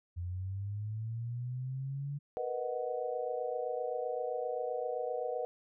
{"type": "linear sweep", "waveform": "sine", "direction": "up", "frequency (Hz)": [86, 144.5], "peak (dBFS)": -35, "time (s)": [0.16, 2.19], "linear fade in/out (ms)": 20}
{"type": "chord", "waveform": "sine", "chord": "B major seventh", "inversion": "third", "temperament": "equal", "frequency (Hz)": [466.2, 493.9, 622.3, 740], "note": ["A#4", "B4", "D#5", "F#5"], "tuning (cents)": [0, 0, 0, 0], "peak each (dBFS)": [-41, -36, -40, -40], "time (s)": [2.37, 5.45], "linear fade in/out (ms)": 0}
{"effects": []}